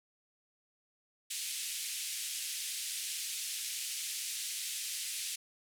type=band-pass noise; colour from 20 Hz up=white; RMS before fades=-39 dBFS; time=1.3-5.36 s; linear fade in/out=10 ms; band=2300 to 11000 Hz; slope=24 dB/octave; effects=none